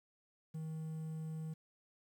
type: tone with quantisation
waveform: triangle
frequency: 158.5 Hz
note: D#3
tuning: 32 cents sharp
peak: -38 dBFS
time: 0.54-1.54 s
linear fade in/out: 10 ms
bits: 11
effects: none